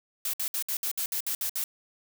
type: noise bursts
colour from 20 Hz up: blue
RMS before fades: -30 dBFS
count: 10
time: 0.25-1.64 s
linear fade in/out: 2 ms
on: 85 ms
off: 60 ms
effects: none